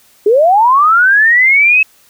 sine linear sweep, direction up, 392 to 2600 Hz, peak -5 dBFS, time 0.26-1.83 s, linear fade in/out 5 ms, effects white hiss -48 dBFS RMS until 2.09 s

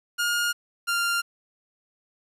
sawtooth tone pair in turn, 1422 / 1393.5 Hz, F6 / F6, +31 / -4 cents, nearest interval unison, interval 35 cents, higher first, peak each -19 dBFS, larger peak neither, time 0.18-0.53 / 0.87-1.22 s, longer neither, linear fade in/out 20 ms, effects resampled to 32000 Hz + 9-bit

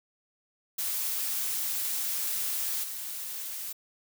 blue noise with level steps, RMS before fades -31 / -37 dBFS, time 0.78-3.73 s, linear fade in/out 10 ms, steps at 2.83 s, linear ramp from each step 10 ms, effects none

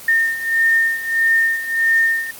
sine beating tone pair, 1820 / 1821.6 Hz, A#6 / A#6, -42 / -40 cents, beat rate 1.6 Hz, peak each -19 / -15 dBFS, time 0.08-2.31 s, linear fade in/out 5 ms, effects white hiss -36 dBFS RMS until 2.39 s + Opus 24 kbps

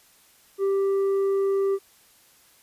sine tone with tanh clipping, 392 Hz, G4, in tune, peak -21 dBFS, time 0.58-1.79 s, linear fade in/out 50 ms, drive 4 dB, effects white hiss -57 dBFS RMS until 2.62 s + resampled to 32000 Hz

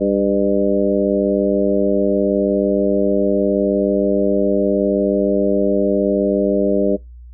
harmonic tone with a mistuned harmonic, 99.2 Hz, G2, 21 cents sharp, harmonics 2 / 3 / 4 / 5 / 6, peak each -20 / -20 / -20 / -20 / -20 dBFS, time 0-6.97 s, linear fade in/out 20 ms, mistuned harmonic 6, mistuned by +21 cents, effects noise-tail reverb RT60 0.2 s tail -23 dB re dry + added 60 Hz sine -35 dBFS peak until 7.33 s

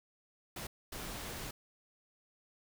pink noise bursts at uneven times, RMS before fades -43 dBFS, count 2, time 0.56-0.67 / 0.92-1.51 s, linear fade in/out 5 ms, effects none

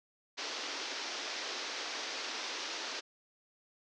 white band-pass noise, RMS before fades -40 dBFS, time 0.37-3.01 s, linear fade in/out 20 ms, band 260 to 5900 Hz, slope 48 dB/octave, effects none

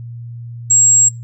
sine tone, 7600 Hz, A#8, 33 cents sharp, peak -7 dBFS, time 0.7-1.09 s, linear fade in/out 10 ms, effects noise-tail reverb RT60 0.2 s tail -19 dB re dry + added 118 Hz sine -27 dBFS peak until 1.23 s

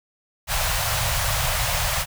pink band-stop noise, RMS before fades -23 dBFS, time 0.47-2.06 s, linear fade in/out 50 ms, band 150 to 560 Hz, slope 48 dB/octave, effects none

